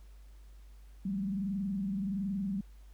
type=tone with frequency modulation; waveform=sine; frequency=195.6 Hz; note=G3; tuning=4 cents flat; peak=-31 dBFS; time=1.05-2.61 s; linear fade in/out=5 ms; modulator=21.4 Hz; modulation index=0.65; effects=added 50 Hz sine -50 dBFS peak until 2.93 s + pink hiss -68 dBFS RMS until 2.93 s